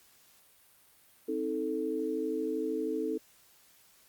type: chord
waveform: sine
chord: A diminished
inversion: first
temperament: just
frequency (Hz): 264 / 316.8 / 440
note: C4 / Eb4 / A4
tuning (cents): +16 / +31 / 0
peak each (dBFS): -37 / -34 / -33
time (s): 1.28-3.18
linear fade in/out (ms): 10
effects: white hiss -62 dBFS RMS until 4.08 s + Opus 48 kbps